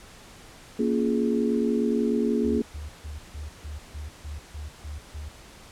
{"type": "chord", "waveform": "sine", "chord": "Bb minor seventh", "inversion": "none", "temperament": "just", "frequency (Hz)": [233.1, 279.7, 349.6, 419.5], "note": ["Bb3", "Db4", "F4", "Ab4"], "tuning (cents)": [0, 16, 2, 17], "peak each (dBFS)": [-24, -29, -30, -27], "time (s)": [0.79, 2.62], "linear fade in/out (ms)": 5}
{"type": "tone bursts", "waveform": "sine", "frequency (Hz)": 74.2, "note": "D2", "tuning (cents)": 18, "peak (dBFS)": -33, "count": 10, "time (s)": [2.44, 5.29], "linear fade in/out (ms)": 10, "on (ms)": 150, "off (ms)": 150}
{"effects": ["pink hiss -48 dBFS RMS until 5.71 s", "low-pass 10000 Hz 12 dB/octave"]}